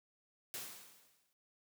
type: noise with exponential decay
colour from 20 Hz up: white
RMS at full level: -42 dBFS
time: 0.54-1.33 s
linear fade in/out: 0 ms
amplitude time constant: 170 ms
effects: noise-tail reverb RT60 0.4 s tail -25 dB re dry + high-pass 100 Hz 12 dB/octave